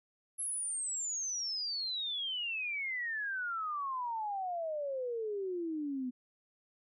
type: exponential sweep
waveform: sine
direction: down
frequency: 11175 to 245.7 Hz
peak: -34 dBFS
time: 0.38-6.11 s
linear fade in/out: 20 ms
effects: none